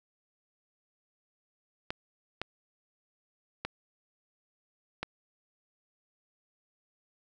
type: clicks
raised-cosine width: 0.3 ms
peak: -17 dBFS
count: 4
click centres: 1.905 / 2.416 / 3.65 / 5.03 s
effects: none